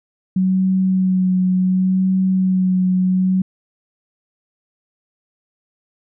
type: tone with vibrato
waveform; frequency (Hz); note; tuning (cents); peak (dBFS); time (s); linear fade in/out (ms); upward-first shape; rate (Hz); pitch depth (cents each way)
sine; 186.3; F#3; +12; -13; 0.36-3.42; 5; sine; 0.69; 19
effects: none